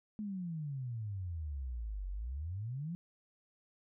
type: exponential two-way sweep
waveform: sine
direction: down then up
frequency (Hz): 217 to 45.21 to 179.9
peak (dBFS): -37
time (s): 0.19-2.95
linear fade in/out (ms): 0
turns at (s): 2.09
effects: none